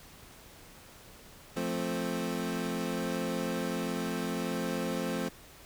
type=chord; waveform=25% pulse; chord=F major; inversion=none; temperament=equal; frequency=174.61 / 220 / 261.6 Hz; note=F3 / A3 / C4; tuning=0 / 0 / 0 cents; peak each=-32 dBFS; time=1.56-5.29 s; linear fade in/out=10 ms; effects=pink hiss -53 dBFS RMS until 5.65 s